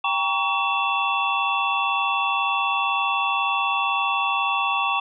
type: tone cluster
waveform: sine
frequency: 791 / 933 / 1126 / 2684 / 3432 Hz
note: G5 / A#5 / C#6 / E7 / A7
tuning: +15 / +1 / +27 / +31 / -44 cents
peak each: -27 / -28 / -24 / -25 / -31 dBFS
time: 0.04-5 s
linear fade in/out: 5 ms
effects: none